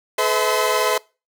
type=tone cluster; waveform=sawtooth; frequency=431.3 / 505 / 643 / 1028 Hz; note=A4 / B4 / E5 / C6; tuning=-35 / +39 / -43 / -31 cents; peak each=-19 dBFS; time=0.18-0.98 s; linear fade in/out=5 ms; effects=noise-tail reverb RT60 0.3 s tail -23 dB re dry